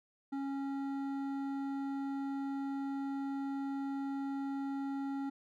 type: tone with hard clipping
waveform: sine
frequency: 275.2 Hz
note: C#4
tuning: 12 cents flat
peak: -37 dBFS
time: 0.32-5.3 s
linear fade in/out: 10 ms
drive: 10 dB
effects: none